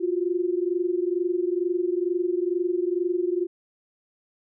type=tone pair together; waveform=sine; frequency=347.8 / 370 Hz; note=F4 / F#4; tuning=-7 / 0 cents; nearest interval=minor second; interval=107 cents; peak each=-24 / -26 dBFS; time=0-3.47 s; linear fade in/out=20 ms; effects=none